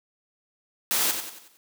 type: noise with echo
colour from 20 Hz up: white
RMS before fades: -24 dBFS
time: 0.91-1.11 s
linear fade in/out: 0 ms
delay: 92 ms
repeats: 5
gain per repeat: -7 dB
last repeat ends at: 1.57 s
effects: high-pass 200 Hz 12 dB/octave